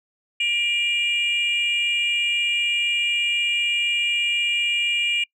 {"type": "tone pair together", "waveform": "sine", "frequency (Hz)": [2382, 2847], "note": ["D7", "F7"], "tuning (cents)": [24, 33], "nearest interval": "minor third", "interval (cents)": 309, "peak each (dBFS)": -20, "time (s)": [0.4, 5.24], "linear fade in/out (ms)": 5, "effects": ["noise-tail reverb RT60 0.1 s tail -25 dB re dry", "tanh soft clip ceiling -16 dBFS"]}